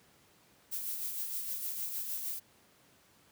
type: noise with tremolo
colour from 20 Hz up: violet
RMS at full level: -36 dBFS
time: 0.71-2.4 s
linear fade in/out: 20 ms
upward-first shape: sine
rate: 6.5 Hz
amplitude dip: 40%
effects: pink hiss -64 dBFS RMS until 3.31 s + high-pass 100 Hz 12 dB/octave